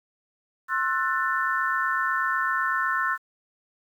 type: chord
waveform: sine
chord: F# half-diminished seventh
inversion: second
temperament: just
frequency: 1065.6 / 1332 / 1480 / 1776 Hz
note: C6 / E6 / F#6 / A6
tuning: +31 / +18 / 0 / +16 cents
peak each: -28 dBFS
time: 0.68-3.18 s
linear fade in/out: 50 ms
effects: 9-bit